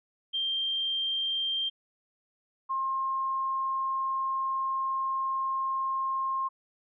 sine tone pair in turn, 3171 / 1065.6 Hz, G7 / C6, +19 / +31 cents, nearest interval octave + perfect fifth, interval 1888 cents, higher first, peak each -27 dBFS, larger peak neither, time 0.33-1.7 / 2.69-6.49 s, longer second, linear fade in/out 20 ms, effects none

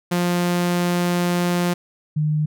sawtooth / sine tone pair in turn, 175.9 / 152.25 Hz, F3 / D#3, +13 / -37 cents, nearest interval major second, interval 250 cents, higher first, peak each -14 / -17 dBFS, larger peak first, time 0.11-1.74 / 2.16-2.46 s, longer first, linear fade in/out 10 ms, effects none

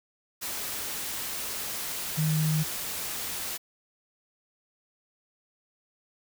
sine tone in noise, 155.56 Hz, D#3, in tune, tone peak -23 dBFS, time 2.17-2.64 s, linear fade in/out 20 ms, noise white, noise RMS -34 dBFS, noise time 0.41-3.58 s, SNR +8 dB, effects none

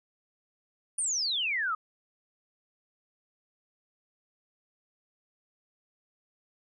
sine exponential sweep, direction down, 9570 to 1217 Hz, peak -27 dBFS, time 0.98-1.75 s, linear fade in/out 5 ms, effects none

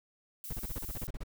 violet noise, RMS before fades -43 dBFS, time 0.44-1.07 s, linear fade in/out 0 ms
brown noise bursts, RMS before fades -37 dBFS, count 12, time 0.5-1.235 s, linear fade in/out 5 ms, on 31 ms, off 33 ms
effects none

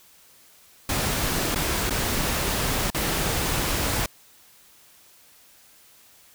pink noise with dropouts, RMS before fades -25 dBFS, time 0.89-4.06 s, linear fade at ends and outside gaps 2 ms, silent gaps 1.547-1.558 / 1.896-1.906 / 2.902-2.946 s, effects white hiss -54 dBFS RMS until 6.34 s

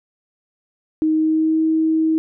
sine tone with pitch glide, 313.4 to 318.7 Hz, D#4 to D#4, +13 to +42 cents, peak -14 dBFS, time 1.02-2.18 s, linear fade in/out 0 ms, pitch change +29 cents, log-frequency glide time 1.13-1.62 s, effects none

